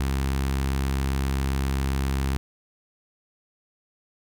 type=tone with notch filter; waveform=sawtooth; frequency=67.5 Hz; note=C#2; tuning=45 cents flat; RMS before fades=-25 dBFS; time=0-2.37 s; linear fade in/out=0 ms; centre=560 Hz; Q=1.6; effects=none